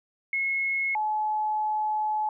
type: tone pair in turn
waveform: sine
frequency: 2174 / 855.6 Hz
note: C#7 / A5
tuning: -34 / -49 cents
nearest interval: octave + major third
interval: 1615 cents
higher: first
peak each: -24 dBFS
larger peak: neither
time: 0.33-0.95 / 0.95-2.29 s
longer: second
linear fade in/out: 2 ms
effects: none